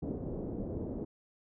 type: low-pass noise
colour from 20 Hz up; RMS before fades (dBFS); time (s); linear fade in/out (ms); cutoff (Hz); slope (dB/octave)
white; -38; 0.02-1.05; 10; 450; 24
effects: none